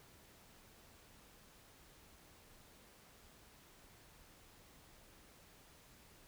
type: silence
effects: pink hiss -63 dBFS RMS until 6.27 s